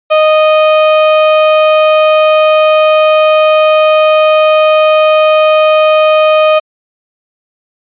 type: tone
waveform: 35% pulse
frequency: 620 Hz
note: D#5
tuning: 6 cents flat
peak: -3 dBFS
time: 0.1-6.6 s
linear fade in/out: 20 ms
effects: resampled to 8000 Hz